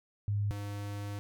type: tone pair in turn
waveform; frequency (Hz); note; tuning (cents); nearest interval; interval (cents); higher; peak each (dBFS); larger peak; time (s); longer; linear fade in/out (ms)
sine / square; 102.6 / 101.95; G#2 / G#2; -21 / -32; unison; 11; first; -28 / -37; first; 0.28-0.51 / 0.51-1.19; second; 0
effects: none